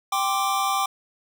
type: chord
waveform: square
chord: G suspended fourth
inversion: none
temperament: just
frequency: 784 / 1045.3 / 1176 Hz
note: G5 / C6 / D6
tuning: 0 / -2 / +2 cents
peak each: -26 / -30 / -25 dBFS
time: 0.12-0.86 s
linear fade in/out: 5 ms
effects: none